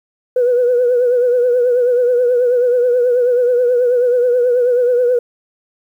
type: tone with vibrato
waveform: sine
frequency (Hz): 491.6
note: B4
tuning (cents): -8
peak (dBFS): -9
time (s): 0.36-5.19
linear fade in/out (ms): 5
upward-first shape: triangle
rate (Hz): 9.3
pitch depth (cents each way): 64
effects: tanh soft clip ceiling -6 dBFS + 8-bit